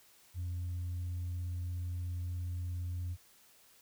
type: tone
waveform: sine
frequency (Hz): 88.3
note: F2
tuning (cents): +20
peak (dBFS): -33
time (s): 0.34-3.17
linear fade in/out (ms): 50
effects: tanh soft clip ceiling -33 dBFS + white hiss -63 dBFS RMS until 3.81 s